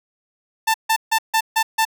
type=tone bursts; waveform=sawtooth; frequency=889 Hz; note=A5; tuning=18 cents sharp; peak=-11 dBFS; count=6; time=0.67-1.852 s; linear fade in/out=10 ms; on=72 ms; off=150 ms; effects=none